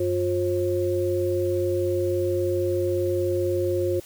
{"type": "tone cluster", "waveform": "sine", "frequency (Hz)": [95.6, 355.9, 536], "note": ["G2", "F4", "C5"], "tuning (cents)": [-43, 33, 42], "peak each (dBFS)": [-29, -23, -27], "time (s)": [0, 4], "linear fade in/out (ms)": 5, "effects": ["white hiss -48 dBFS RMS until 4.05 s"]}